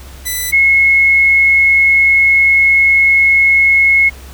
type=tone pair in turn; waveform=5% pulse / sine; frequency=1994 / 2175 Hz; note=B6 / C#7; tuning=+16 / -33 cents; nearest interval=major second; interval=151 cents; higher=second; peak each=-6 dBFS; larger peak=neither; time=0.25-0.52 / 0.52-4.1 s; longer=second; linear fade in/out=20 ms; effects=added 66 Hz sine -31 dBFS peak until 4.33 s + pink hiss -38 dBFS RMS until 4.33 s